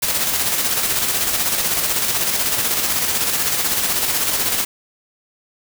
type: noise with tremolo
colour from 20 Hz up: white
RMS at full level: -18 dBFS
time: 0.02-4.65 s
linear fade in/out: 10 ms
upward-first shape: square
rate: 16 Hz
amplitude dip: 35%
effects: none